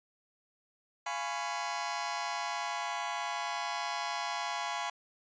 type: chord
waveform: sawtooth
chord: C# dominant seventh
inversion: first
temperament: just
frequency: 693 / 831.5 / 997.9 / 1108.7 Hz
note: E#5 / G#5 / B5 / C#6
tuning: -14 / +2 / +18 / 0 cents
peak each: -36 / -34 / -35 / -37 dBFS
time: 1.06-4.9 s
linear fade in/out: 5 ms
effects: resampled to 16000 Hz